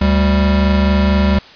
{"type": "tone pair together", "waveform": "square", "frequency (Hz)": [73.6, 196.5], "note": ["D2", "G3"], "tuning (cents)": [4, 4], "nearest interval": "octave + perfect fourth", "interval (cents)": 1700, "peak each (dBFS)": -14, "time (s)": [0.01, 1.39], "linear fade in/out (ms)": 5, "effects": ["white hiss -39 dBFS RMS until 1.55 s", "resampled to 11025 Hz"]}